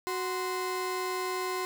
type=tone pair together; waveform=35% pulse; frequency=370 / 1040.2 Hz; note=F#4 / C6; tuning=0 / -10 cents; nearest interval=octave + tritone; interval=1790 cents; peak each=-31 / -32 dBFS; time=0.07-1.65 s; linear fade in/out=0 ms; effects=9-bit